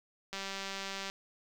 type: click train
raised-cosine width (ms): 0.2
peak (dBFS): -22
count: 151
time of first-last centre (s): 0.33-1.099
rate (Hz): 195
effects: 8-bit